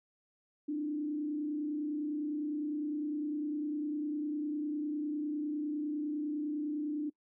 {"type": "tone with frequency modulation", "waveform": "sine", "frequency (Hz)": 298.4, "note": "D4", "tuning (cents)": 28, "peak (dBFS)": -32, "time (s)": [0.68, 7.1], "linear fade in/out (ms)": 10, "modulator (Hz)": 29.9, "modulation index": 0.51, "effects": ["noise-tail reverb RT60 0.1 s tail -24 dB re dry"]}